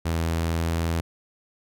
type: tone with pitch glide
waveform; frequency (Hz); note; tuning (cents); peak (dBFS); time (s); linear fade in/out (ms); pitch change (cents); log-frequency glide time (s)
sawtooth; 82.41 to 82.98; E2 to E2; 0 to +12; -19; 0.05-1.01; 10; +12; 0.26-0.78
effects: none